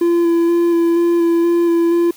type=tone with vibrato; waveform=triangle; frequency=339.9 Hz; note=F4; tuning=47 cents flat; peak=-9 dBFS; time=0.01-2.11 s; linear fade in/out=5 ms; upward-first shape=square; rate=2.1 Hz; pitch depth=13 cents each way; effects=white hiss -44 dBFS RMS until 2.16 s